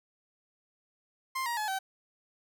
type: tone with pitch steps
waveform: 30% pulse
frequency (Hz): 1050 / 946.3 / 852.9 / 768.6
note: C6 / A#5 / G#5 / G5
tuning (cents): +6 / +26 / +46 / -34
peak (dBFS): -28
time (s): 1.35-1.79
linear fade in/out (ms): 10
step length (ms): 110
effects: none